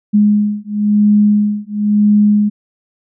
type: beating tone pair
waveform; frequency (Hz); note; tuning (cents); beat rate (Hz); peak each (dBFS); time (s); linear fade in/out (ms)
sine; 207.7 / 208.68; G#3 / G#3; 0 / +9; 0.98; -12; 0.13-2.5; 20
effects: none